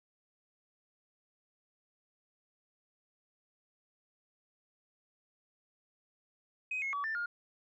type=tone with pitch steps; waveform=sine; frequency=2519 / 2170 / 1140 / 1779 / 1418 Hz; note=D#7 / C#7 / C#6 / A6 / F6; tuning=+21 / -37 / +48 / +19 / +26 cents; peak=-32 dBFS; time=6.71-7.26 s; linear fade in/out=5 ms; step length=110 ms; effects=tanh soft clip ceiling -29 dBFS